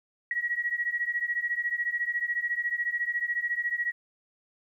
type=beating tone pair; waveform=sine; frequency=1909 / 1923 Hz; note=A#6 / B6; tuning=+41 / -47 cents; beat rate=14 Hz; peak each=-29 / -31 dBFS; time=0.31-3.92 s; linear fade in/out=2 ms; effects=11-bit